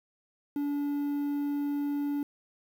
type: tone with quantisation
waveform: triangle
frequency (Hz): 287.7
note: D4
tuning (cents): -36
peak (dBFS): -26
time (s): 0.56-2.23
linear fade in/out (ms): 2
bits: 9
effects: none